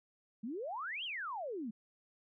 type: exponential two-way sweep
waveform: sine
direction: up then down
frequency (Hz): 204.2 to 3322 to 204.2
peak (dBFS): -38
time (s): 0.43-1.71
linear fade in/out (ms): 10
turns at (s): 1.04
effects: none